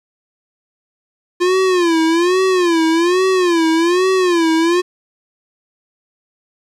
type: tone with vibrato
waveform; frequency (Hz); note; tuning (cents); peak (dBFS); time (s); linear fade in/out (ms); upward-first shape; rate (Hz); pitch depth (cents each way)
square; 349.2; F4; 0; -12; 1.4-4.82; 20; sine; 1.2; 140
effects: low-pass 7000 Hz 12 dB/octave + 8-bit